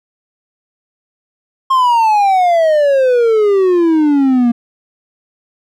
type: exponential sweep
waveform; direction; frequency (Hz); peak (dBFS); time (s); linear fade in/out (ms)
triangle; down; 1073 to 233.3; -6; 1.7-4.52; 10
effects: none